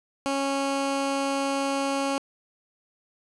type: tone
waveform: 15% pulse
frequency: 275.3 Hz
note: C#4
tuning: 12 cents flat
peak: -18 dBFS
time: 0.26-2.18 s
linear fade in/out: 0 ms
effects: resampled to 24000 Hz + 10-bit